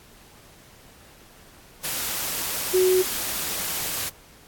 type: tone in noise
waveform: sine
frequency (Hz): 370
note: F#4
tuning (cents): 0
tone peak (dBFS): -16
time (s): 2.73-3.03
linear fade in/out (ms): 20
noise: white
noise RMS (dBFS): -28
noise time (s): 1.83-4.1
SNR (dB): +9
effects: pink hiss -51 dBFS RMS until 4.47 s + AAC 64 kbps